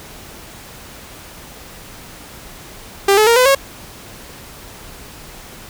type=tone with pitch steps; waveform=sawtooth; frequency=396.2 / 429.6 / 465.8 / 505 / 547.5 Hz; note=G4 / A4 / A#4 / B4 / C#5; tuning=+18 / -41 / -1 / +39 / -22 cents; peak=-5 dBFS; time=3.08-3.55 s; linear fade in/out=5 ms; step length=94 ms; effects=pink hiss -37 dBFS RMS until 5.69 s